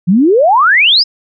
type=exponential sweep; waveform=sine; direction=up; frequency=164.81 to 5274 Hz; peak=-5 dBFS; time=0.07-1.04 s; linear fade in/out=20 ms; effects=none